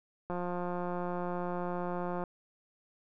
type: click train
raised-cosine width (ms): 1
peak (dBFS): -23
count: 344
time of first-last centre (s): 0.3-2.238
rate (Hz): 177
effects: none